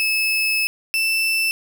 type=tone pair in turn; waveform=35% pulse; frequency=2602 / 2657 Hz; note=E7 / E7; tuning=-23 / +13 cents; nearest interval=unison; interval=36 cents; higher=second; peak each=-16 dBFS; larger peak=neither; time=0-0.67 / 0.94-1.51 s; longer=first; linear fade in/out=0 ms; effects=none